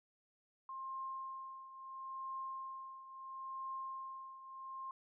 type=tone with tremolo; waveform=sine; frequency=1061 Hz; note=C6; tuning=24 cents sharp; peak=-40 dBFS; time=0.69-4.91 s; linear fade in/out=2 ms; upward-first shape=triangle; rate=0.74 Hz; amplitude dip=75%; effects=none